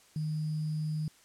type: tone with sample-and-hold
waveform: sine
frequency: 154.4 Hz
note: D#3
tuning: 13 cents flat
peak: -30 dBFS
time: 0.16-1.08 s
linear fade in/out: 2 ms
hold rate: 4900 Hz
effects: white hiss -61 dBFS RMS until 1.24 s + low-pass 10000 Hz 12 dB/octave